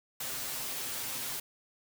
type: noise with comb filter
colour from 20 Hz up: white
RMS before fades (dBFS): -37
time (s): 0.2-1.4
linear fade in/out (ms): 5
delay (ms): 7.7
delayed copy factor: +0.85
effects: none